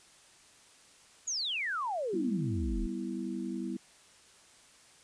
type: exponential sweep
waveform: sine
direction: down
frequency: 7040 to 33.29 Hz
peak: -31 dBFS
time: 1.27-2.87 s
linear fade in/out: 10 ms
type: chord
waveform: sine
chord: E minor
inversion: first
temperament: equal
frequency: 196 / 246.9 / 329.6 Hz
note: G3 / B3 / E4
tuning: 0 / 0 / 0 cents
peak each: -38 dBFS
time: 2.13-3.77 s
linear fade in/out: 5 ms
effects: white hiss -59 dBFS RMS until 5.03 s + resampled to 22050 Hz